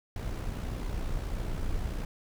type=noise with amplitude modulation; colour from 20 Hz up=brown; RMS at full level=-31 dBFS; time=0.16-2.05 s; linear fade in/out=2 ms; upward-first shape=sine; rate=61.4 Hz; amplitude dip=45%; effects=none